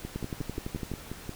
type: two click trains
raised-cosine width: 3 ms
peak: -20 / -22 dBFS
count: 10 / 8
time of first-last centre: 0.16-0.916 / 0.05-1.293 s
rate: 11.9 / 5.63 Hz
effects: pink hiss -46 dBFS RMS until 1.35 s